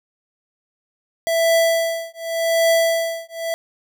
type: tone with tremolo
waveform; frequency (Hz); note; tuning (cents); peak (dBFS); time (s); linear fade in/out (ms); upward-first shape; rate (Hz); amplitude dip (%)
square; 662; E5; +7; -13; 1.27-3.54; 0; triangle; 0.87; 100
effects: none